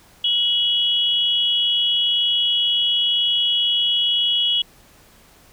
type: tone pair together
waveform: sine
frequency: 2930 / 3329 Hz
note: F#7 / G#7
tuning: -18 / +3 cents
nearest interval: major second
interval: 221 cents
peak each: -19 dBFS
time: 0.24-4.62 s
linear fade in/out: 5 ms
effects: pink hiss -51 dBFS RMS until 5.52 s